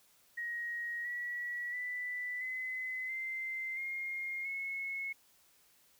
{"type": "tone with pitch steps", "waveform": "sine", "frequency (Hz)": [1888, 1934.4, 1981.9, 2031, 2080, 2131, 2184], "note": ["A#6", "B6", "B6", "B6", "C7", "C7", "C#7"], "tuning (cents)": [22, -36, 6, 48, -11, 31, -26], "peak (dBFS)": -36, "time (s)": [0.37, 5.13], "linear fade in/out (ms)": 10, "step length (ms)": 680, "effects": ["white hiss -67 dBFS RMS until 5.99 s"]}